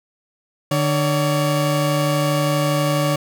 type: tone pair together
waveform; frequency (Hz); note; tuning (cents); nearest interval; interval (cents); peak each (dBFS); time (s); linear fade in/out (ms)
30% pulse; 150 / 567.7; D3 / C#5; +37 / +41; octave + major seventh; 2304; -16 / -18; 0.71-3.16; 5
effects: none